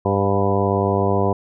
harmonic tone with a mistuned harmonic, 98.7 Hz, G2, 12 cents sharp, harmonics 1 / 2 / 3 / 4 / 5 / 6 / 7 / 8 / 9 / 10, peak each -22 / -24 / -28 / -22 / -24 / -27 / -25 / -32 / -30 / -26 dBFS, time 0.05-1.33 s, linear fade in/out 5 ms, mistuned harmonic 7, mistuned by +19 cents, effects none

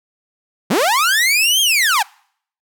sawtooth linear two-way sweep, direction up then down, 149.8 to 3266 to 730 Hz, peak -9 dBFS, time 0.7-2.03 s, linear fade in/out 10 ms, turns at 1.61 s, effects noise-tail reverb RT60 0.6 s tail -25 dB re dry

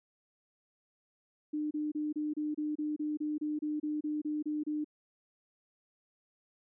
sine tone bursts, 301.6 Hz, D4, 46 cents sharp, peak -31 dBFS, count 16, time 1.53-4.845 s, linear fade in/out 10 ms, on 180 ms, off 29 ms, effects none

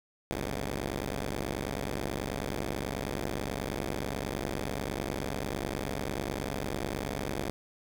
5% pulse tone pair together, 49.26 / 69.3 Hz, G1 / C#2, +9 / 0 cents, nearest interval tritone, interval 591 cents, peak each -24 dBFS, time 0.31-7.5 s, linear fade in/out 0 ms, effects none

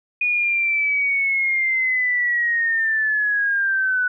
sine linear sweep, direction down, 2466 to 1480 Hz, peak -17 dBFS, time 0.21-4.08 s, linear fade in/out 5 ms, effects none

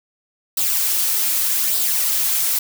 blue noise with flanger, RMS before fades -19 dBFS, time 0.57-2.59 s, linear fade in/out 5 ms, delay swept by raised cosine 0.22 to 3.92 ms, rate 0.83 Hz, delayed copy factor +0.5, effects none

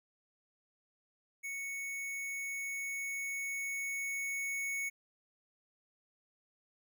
square tone with level ramp, 2217 Hz, C#7, in tune, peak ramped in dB -39 to -35 dBFS, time 1.43-4.9 s, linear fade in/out 20 ms, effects none

